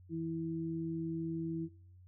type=tone pair together; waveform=sine; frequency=163.8 / 327.6 Hz; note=E3 / E4; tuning=-11 / -11 cents; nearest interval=octave; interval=1200 cents; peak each=-39 / -37 dBFS; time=0.09-1.69 s; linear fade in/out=50 ms; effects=noise-tail reverb RT60 0.6 s tail -22 dB re dry + added 91 Hz sine -55 dBFS peak until 2.07 s